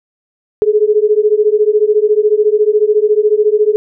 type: beating tone pair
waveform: sine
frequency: 416.6 / 430.6 Hz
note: G#4 / A4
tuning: +5 / -37 cents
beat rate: 14 Hz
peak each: -11 dBFS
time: 0.62-3.76 s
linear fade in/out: 0 ms
effects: none